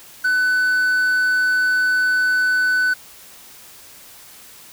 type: tone with quantisation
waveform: triangle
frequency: 1500 Hz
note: F#6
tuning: 23 cents sharp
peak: -13 dBFS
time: 0.24-2.94 s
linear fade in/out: 10 ms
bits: 7
effects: white hiss -43 dBFS RMS until 4.72 s